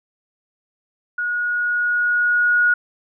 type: tone with level ramp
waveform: sine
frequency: 1449 Hz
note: F#6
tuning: 37 cents flat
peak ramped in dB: -20 to -12 dBFS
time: 1.18-2.74 s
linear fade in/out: 5 ms
effects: none